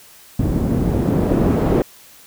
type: noise with low-pass filter sweep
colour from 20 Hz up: white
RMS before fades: -17 dBFS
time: 0.39-1.82 s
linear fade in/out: 2 ms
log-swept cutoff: 210 to 410 Hz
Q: 1
effects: white hiss -45 dBFS RMS until 2.26 s